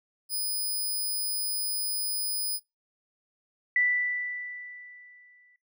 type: tone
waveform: 5% pulse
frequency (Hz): 5000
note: D#8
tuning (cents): +8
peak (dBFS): -21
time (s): 0.29-2.6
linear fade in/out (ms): 50
type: tone with exponential decay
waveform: sine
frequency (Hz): 1975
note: B6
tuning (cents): 0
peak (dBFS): -20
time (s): 3.76-5.56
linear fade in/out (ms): 2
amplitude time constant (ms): 390
effects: noise-tail reverb RT60 0.2 s tail -21 dB re dry